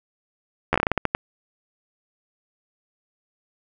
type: slowing click train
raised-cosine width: 0.5 ms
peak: -4 dBFS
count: 11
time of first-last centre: 0.73-1.149 s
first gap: 12 ms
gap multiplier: 1.26
effects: none